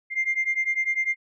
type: beating tone pair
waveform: sine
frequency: 2095 / 2105 Hz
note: C7 / C7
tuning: +2 / +10 cents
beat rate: 10 Hz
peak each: -25 / -24 dBFS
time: 0.1-1.16 s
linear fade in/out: 50 ms
effects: tanh soft clip ceiling -16 dBFS